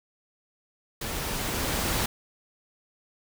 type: noise with level ramp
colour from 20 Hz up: pink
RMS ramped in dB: -33 to -26 dBFS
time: 1.01-2.06 s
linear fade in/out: 5 ms
effects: none